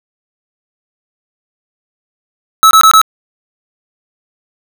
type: tone bursts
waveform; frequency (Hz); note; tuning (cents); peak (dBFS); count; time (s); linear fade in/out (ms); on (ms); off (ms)
square; 1300; E6; -24; -3; 4; 2.63-3.015; 0; 79; 23
effects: none